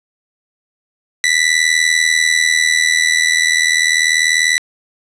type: tone with amplitude modulation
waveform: sawtooth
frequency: 1975.5 Hz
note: B6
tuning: in tune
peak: -4 dBFS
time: 1.24-4.58 s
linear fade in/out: 0 ms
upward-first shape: sine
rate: 80.3 Hz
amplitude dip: 80%
effects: resampled to 22050 Hz + 7-bit